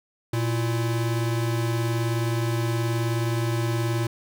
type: tone pair together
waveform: square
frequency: 117.6 / 333.8 Hz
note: A#2 / E4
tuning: +16 / +22 cents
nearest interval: octave + tritone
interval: 1806 cents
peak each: -24 / -31 dBFS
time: 0.33-4.07 s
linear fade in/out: 5 ms
effects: none